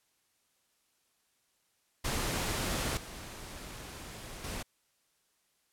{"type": "noise with level steps", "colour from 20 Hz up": "pink", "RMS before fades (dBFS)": [-33, -45, -39], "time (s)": [2.04, 4.63], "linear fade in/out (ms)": 10, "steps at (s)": [2.97, 4.44], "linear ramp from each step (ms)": 2, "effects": ["white hiss -74 dBFS RMS until 5.72 s", "low-pass 12000 Hz 12 dB/octave"]}